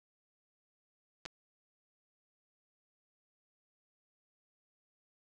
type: clicks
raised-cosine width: 0.2 ms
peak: -25 dBFS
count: 2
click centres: 1.254 / 1.26 s
effects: none